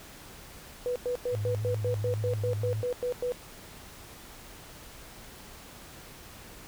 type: tone bursts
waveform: sine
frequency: 492.7 Hz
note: B4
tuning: 4 cents flat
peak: -27 dBFS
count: 13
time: 0.86-3.321 s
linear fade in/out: 0 ms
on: 97 ms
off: 100 ms
type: tone with vibrato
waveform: sine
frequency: 105.7 Hz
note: G#2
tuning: 31 cents sharp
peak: -29 dBFS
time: 1.31-2.85 s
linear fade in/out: 50 ms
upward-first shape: sine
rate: 7 Hz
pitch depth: 44 cents each way
effects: pink hiss -48 dBFS RMS until 6.67 s